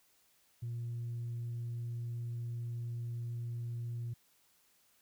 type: tone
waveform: sine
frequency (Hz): 118.3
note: A#2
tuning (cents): +26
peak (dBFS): -35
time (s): 0.62-4.14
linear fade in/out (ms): 10
effects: tanh soft clip ceiling -34 dBFS + white hiss -70 dBFS RMS until 5.01 s